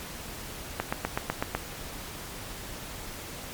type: click train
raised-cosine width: 0.5 ms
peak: -11 dBFS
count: 7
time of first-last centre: 0.8-1.55 s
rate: 8 Hz
effects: pink hiss -40 dBFS RMS until 3.53 s + MP3 96 kbps